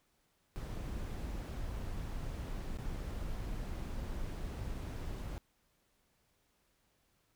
brown noise with dropouts, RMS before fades -40 dBFS, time 0.56-5.38 s, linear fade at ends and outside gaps 0 ms, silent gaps 2.773-2.786 s, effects pink hiss -75 dBFS RMS until 7.35 s

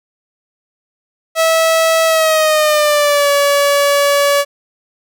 sawtooth tone with pitch glide, 650 to 569.1 Hz, E5 to C#5, -24 to +45 cents, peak -6 dBFS, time 1.35-4.45 s, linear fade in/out 50 ms, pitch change -231 cents, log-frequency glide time 2.06-3.3 s, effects none

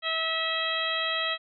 harmonic tone, 648 Hz, E5, 30 cents flat, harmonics 1 / 2 / 3 / 4 / 5 / 6, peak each -35 / -33 / -32 / -35 / -31 / -34 dBFS, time 0.02-1.38 s, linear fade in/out 50 ms, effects none

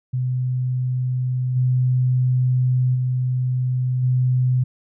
sine tone with level steps, 126.9 Hz, B2, 47 cents sharp, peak -19 / -15 / -18 / -15 dBFS, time 0.13-4.64 s, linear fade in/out 10 ms, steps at 1.55 / 2.94 / 4.02 s, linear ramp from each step 20 ms, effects none

